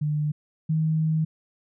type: tone pair in turn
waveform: sine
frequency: 150 / 157.96 Hz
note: D3 / D#3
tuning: +37 / +26 cents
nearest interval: minor second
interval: 89 cents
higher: second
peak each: -22 / -20 dBFS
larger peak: second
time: 0.01-0.32 / 0.69-1.25 s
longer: second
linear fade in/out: 10 ms
effects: none